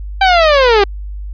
sawtooth linear sweep, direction down, 787 to 385.7 Hz, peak -3 dBFS, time 0.21-0.84 s, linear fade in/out 5 ms, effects added 50 Hz sine -22 dBFS peak until 1.33 s + resampled to 11025 Hz

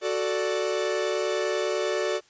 45% pulse chord, D major, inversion first, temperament equal, 370 / 440 / 587.3 Hz, F#4 / A4 / D5, 0 / 0 / 0 cents, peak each -29 dBFS, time 0.01-2.21 s, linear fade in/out 50 ms, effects white hiss -59 dBFS RMS until 2.29 s + resampled to 16000 Hz

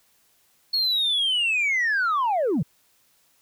sine linear sweep, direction down, 4360 to 118.2 Hz, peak -18 dBFS, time 0.73-2.63 s, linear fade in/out 10 ms, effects tanh soft clip ceiling -18 dBFS + white hiss -63 dBFS RMS until 3.41 s

